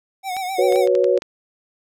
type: tone with vibrato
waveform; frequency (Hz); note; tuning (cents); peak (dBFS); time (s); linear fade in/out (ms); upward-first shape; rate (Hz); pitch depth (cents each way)
square; 750; F#5; +23; -24; 0.23-0.88; 50; sine; 7.7; 66
type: clicks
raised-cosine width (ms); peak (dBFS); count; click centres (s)
0.2; -16; 8; 0.367 / 0.724 / 0.759 / 0.874 / 0.952 / 1.043 / 1.176 / 1.221
type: chord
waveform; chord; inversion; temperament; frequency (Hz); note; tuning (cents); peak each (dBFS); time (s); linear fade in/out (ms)
sine; F# suspended fourth; none; equal with one note detuned; 370 / 488.8 / 554.4; F#4 / B4 / C#5; 0 / -18 / 0; -18; 0.58-1.19; 10
effects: none